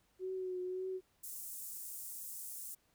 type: tone with vibrato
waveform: sine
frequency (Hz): 370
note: F#4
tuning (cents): 0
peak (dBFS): -37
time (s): 0.19-1.01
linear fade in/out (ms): 50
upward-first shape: triangle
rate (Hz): 1.8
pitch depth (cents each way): 35
type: high-pass noise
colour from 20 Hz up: pink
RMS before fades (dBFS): -46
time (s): 1.23-2.75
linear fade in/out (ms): 10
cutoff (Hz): 8000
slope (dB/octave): 24
effects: pink hiss -74 dBFS RMS until 2.94 s